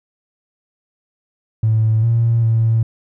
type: tone with pitch steps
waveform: triangle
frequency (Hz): 110.2 / 115.7 / 113.1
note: A2 / A#2 / A2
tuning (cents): +3 / -13 / +48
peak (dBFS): -8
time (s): 1.63-2.83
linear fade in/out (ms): 5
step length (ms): 400
effects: tanh soft clip ceiling -9 dBFS